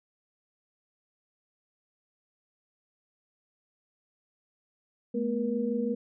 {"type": "tone cluster", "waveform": "sine", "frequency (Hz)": [216.4, 242.3, 476.3], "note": ["A3", "B3", "A#4"], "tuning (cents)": [-29, -33, 37], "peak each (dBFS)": -31, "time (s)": [5.14, 5.95], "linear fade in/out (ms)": 10, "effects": []}